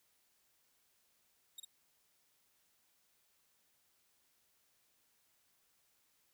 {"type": "tone with echo", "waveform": "20% pulse", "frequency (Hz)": 3748, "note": "A#7", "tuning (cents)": 9, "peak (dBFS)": -39, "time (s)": [1.58, 1.6], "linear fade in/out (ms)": 5, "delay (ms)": 49, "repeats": 1, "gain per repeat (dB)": -2, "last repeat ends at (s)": 1.649, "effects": ["white hiss -75 dBFS RMS until 6.33 s"]}